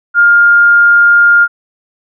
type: tone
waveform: sine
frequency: 1409 Hz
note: F6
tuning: 15 cents sharp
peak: -3 dBFS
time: 0.14-1.48 s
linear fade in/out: 50 ms
effects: none